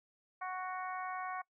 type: harmonic tone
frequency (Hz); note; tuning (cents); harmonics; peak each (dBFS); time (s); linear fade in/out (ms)
370; F#4; 0; 2 / 3 / 4 / 5 / 6; -41 / -41 / -47 / -50 / -51; 0.41-1.42; 10
effects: noise-tail reverb RT60 0.1 s tail -23 dB re dry